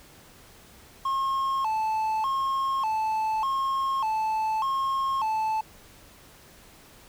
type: tone with vibrato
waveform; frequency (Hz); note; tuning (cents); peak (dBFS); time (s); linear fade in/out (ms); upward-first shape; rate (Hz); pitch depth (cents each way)
triangle; 971; B5; -30; -22; 1.05-5.61; 5; square; 0.84; 180
effects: pink hiss -52 dBFS RMS until 7.08 s